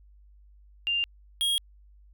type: tone pair in turn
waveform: sine / square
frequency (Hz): 2794 / 3273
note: F7 / G#7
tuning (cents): 0 / -26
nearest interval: minor third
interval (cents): 274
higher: second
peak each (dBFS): -24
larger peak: neither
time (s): 0.87-1.04 / 1.41-1.58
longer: neither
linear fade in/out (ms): 0
effects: added 50 Hz sine -52 dBFS peak until 2.13 s

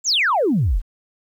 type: exponential sweep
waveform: sine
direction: down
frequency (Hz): 7730 to 30.99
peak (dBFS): -14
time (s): 0.04-0.82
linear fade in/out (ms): 50
effects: tanh soft clip ceiling -10 dBFS + 9-bit

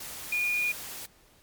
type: tone in noise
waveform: sine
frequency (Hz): 2437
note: D#7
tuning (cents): -37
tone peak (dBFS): -25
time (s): 0.32-0.72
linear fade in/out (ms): 5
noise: white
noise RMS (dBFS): -40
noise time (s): 0-1.06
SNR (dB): +12
effects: pink hiss -60 dBFS RMS until 1.42 s + MP3 96 kbps

